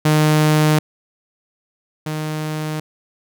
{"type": "tone pair in turn", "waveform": "sawtooth", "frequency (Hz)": [153.3, 154.46], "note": ["D#3", "D#3"], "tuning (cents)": [-25, -12], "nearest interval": "unison", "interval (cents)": 13, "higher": "second", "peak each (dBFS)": [-8, -18], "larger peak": "first", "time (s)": [[0.05, 0.79], [2.06, 2.8]], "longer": "neither", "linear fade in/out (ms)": 5, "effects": []}